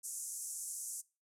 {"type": "band-pass noise", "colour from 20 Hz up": "white", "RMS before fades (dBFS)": -43, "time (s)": [0.03, 1.02], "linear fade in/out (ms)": 20, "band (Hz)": [6200, 11000], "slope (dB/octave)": 48, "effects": ["noise-tail reverb RT60 0.3 s tail -22 dB re dry"]}